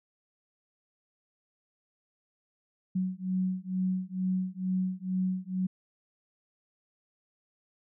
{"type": "beating tone pair", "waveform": "sine", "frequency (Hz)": [184.6, 186.8], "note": ["F#3", "F#3"], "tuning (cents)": [-4, 17], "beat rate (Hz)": 2.2, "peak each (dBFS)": [-31, -31], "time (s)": [2.95, 5.67], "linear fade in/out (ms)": 10, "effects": []}